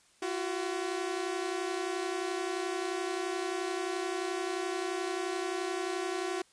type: tone pair together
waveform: sawtooth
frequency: 342.9 / 374.4 Hz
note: F4 / F#4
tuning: -32 / +20 cents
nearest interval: major second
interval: 152 cents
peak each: -32 / -30 dBFS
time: 0.22-6.42 s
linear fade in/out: 5 ms
effects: white hiss -64 dBFS RMS until 6.52 s + resampled to 22050 Hz